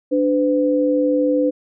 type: tone pair together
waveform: sine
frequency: 293.7 / 506.3 Hz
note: D4 / B4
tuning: 0 / +43 cents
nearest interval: major sixth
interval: 943 cents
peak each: -17 dBFS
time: 0.11-1.51 s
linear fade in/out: 20 ms
effects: none